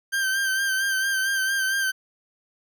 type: tone with vibrato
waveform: 40% pulse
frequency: 1568 Hz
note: G6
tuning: in tune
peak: -21 dBFS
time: 0.12-1.92 s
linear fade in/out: 20 ms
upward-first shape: sine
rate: 4.4 Hz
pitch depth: 36 cents each way
effects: none